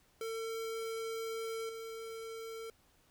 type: tone with level steps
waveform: square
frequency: 450.8 Hz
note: A4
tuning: 42 cents sharp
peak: -38 / -43 dBFS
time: 0.21-2.7 s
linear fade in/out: 2 ms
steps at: 1.69 s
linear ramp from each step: 2 ms
effects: pink hiss -69 dBFS RMS until 3.1 s